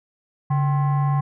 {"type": "tone with frequency modulation", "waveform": "sine", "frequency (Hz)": 142, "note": "C#3", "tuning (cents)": 42, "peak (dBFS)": -16, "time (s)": [0.5, 1.21], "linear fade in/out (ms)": 10, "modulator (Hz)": 918, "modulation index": 0.5, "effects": ["tanh soft clip ceiling -13 dBFS"]}